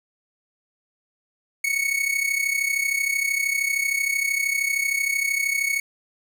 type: tone with amplitude modulation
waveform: 45% pulse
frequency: 2217 Hz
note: C#7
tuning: in tune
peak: -18 dBFS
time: 1.64-5.8 s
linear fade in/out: 5 ms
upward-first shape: sine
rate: 33 Hz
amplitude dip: 70%
effects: none